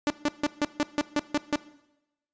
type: tone bursts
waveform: sawtooth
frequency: 293.7 Hz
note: D4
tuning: in tune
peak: -18 dBFS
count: 9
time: 0.07-1.558 s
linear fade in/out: 0 ms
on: 32 ms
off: 150 ms
effects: noise-tail reverb RT60 0.9 s tail -18 dB re dry + resampled to 16000 Hz